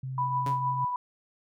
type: tone with pitch glide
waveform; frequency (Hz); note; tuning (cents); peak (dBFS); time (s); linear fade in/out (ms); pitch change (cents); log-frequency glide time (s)
sine; 131.1 to 132.01; C3 to C3; +4 to +16; -32; 0.03-0.85; 5; +12; 0.4-0.67
type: tone with tremolo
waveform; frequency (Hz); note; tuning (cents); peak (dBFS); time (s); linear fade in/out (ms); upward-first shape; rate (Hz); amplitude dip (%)
sine; 987.8; B5; 0; -24; 0.18-0.96; 2; triangle; 6.5; 50
type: tone with exponential decay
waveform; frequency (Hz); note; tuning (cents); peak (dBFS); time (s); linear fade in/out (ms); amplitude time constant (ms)
sawtooth; 138.3; C#3; -4; -27; 0.46-0.64; 5; 39
effects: none